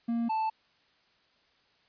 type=tone pair in turn; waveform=triangle; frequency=233.1 / 880.1 Hz; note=A#3 / A5; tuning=0 / 0 cents; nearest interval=octave + major seventh; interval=2300 cents; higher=second; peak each=-25 dBFS; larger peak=neither; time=0.08-0.29 / 0.29-0.5 s; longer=neither; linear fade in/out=10 ms; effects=white hiss -67 dBFS RMS until 1.88 s + resampled to 11025 Hz